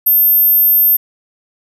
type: tone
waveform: sine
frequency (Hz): 13290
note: G#9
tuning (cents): 0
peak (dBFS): -7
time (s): 0.06-0.97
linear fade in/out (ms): 10
effects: none